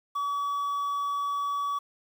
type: tone with quantisation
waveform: triangle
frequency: 1139 Hz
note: C#6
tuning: 47 cents sharp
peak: -25 dBFS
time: 0.15-1.79 s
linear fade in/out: 10 ms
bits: 9
effects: none

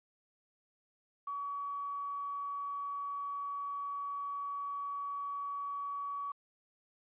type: tone with quantisation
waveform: sine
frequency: 1133 Hz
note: C#6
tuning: 37 cents sharp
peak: -36 dBFS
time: 1.27-6.32 s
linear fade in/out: 5 ms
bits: 10
effects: resampled to 8000 Hz

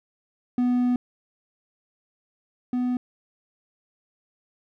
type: tone pair in turn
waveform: triangle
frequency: 246.9 / 248.5 Hz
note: B3 / B3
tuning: 0 / +11 cents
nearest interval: unison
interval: 11 cents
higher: second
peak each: -17 / -20 dBFS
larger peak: first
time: 0.58-0.96 / 2.73-2.97 s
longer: first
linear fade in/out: 2 ms
effects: none

